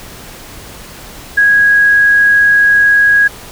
sine tone, 1653 Hz, G#6, 9 cents flat, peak -5 dBFS, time 1.37-3.28 s, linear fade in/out 10 ms, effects pink hiss -32 dBFS RMS until 3.51 s

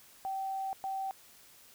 sine tone bursts at uneven times, 773 Hz, G5, 24 cents flat, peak -33 dBFS, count 2, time 0.25-0.73 / 0.84-1.11 s, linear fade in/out 0 ms, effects white hiss -58 dBFS RMS until 1.74 s

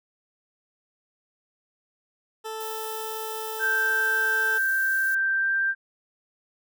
20% pulse tone, 440 Hz, A4, in tune, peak -27 dBFS, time 2.44-4.59 s, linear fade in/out 20 ms
violet noise, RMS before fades -38 dBFS, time 2.6-5.15 s, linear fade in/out 5 ms
sine tone with pitch glide, 1568 to 1577.1 Hz, G6 to G6, 0 to +10 cents, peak -21 dBFS, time 3.59-5.75 s, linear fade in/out 50 ms, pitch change +10 cents, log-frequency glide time 5.36-5.48 s
effects none

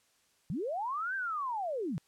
sine linear two-way sweep, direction up then down, 130.81 to 1600 to 130.81 Hz, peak -32 dBFS, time 0.5-1.98 s, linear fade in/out 0 ms, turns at 1.15 s, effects white hiss -70 dBFS RMS until 2.07 s + low-pass 10000 Hz 12 dB/octave

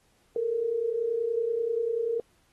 sine tone pair together, 435.8 / 466.2 Hz, A4 / A#4, -17 / 0 cents, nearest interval minor second, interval 117 cents, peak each -32 / -26 dBFS, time 0.36-2.2 s, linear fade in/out 2 ms, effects pink hiss -67 dBFS RMS until 2.52 s + AAC 32 kbps

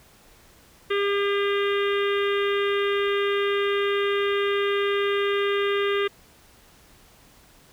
harmonic tone, 402.2 Hz, G4, 44 cents sharp, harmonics 1 / 3 / 4 / 5 / 6 / 7 / 8 / 9, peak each -22 / -30 / -33 / -32 / -38 / -35 / -38 / -39 dBFS, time 0.9-6.08 s, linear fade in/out 10 ms, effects pink hiss -54 dBFS RMS until 7.72 s

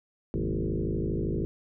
sine tone with frequency modulation, 115.7 Hz, A#2, 13 cents flat, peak -26 dBFS, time 0.34-1.45 s, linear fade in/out 0 ms, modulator 52.7 Hz, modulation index 5.9, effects none

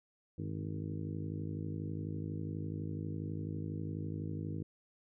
harmonic tone with a mistuned harmonic, 52.1 Hz, G#1, 6 cents sharp, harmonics 2 / 3 / 4 / 5 / 6 / 7 / 8 / 9, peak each -41 / -41 / -47 / -47 / -45 / -53 / -54 / -54 dBFS, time 0.38-4.63 s, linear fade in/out 5 ms, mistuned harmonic 2, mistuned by -110 cents, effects none

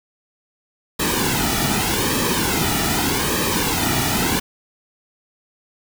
pink noise with flanger, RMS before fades -20 dBFS, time 0.99-4.4 s, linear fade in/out 10 ms, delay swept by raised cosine 1.4 to 1.9 ms, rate 0.83 Hz, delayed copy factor -0.7, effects none

